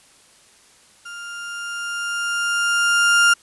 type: tone with level ramp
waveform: 35% pulse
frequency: 1401 Hz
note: F6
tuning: 5 cents sharp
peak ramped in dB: -31 to -9 dBFS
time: 1.05-3.34 s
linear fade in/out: 10 ms
effects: white hiss -52 dBFS RMS until 3.42 s + resampled to 24000 Hz